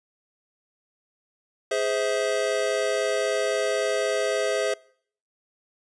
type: chord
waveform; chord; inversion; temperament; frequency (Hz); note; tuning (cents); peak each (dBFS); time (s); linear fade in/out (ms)
square; Ab augmented; none; just; 415.3 / 519.1 / 648.9; Ab4 / C5 / E5; 0 / -14 / -27; -28; 1.71-4.74; 5
effects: noise-tail reverb RT60 0.6 s tail -25 dB re dry + resampled to 22050 Hz